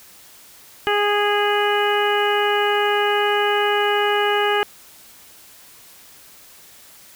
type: harmonic tone with a mistuned harmonic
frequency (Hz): 412.6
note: G#4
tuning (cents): -11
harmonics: 1 / 2 / 3 / 4 / 5 / 6 / 7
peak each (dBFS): -20 / -22 / -25 / -24 / -29 / -31 / -26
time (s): 0.87-4.63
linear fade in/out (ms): 0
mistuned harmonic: 7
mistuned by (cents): +22
effects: white hiss -46 dBFS RMS until 7.15 s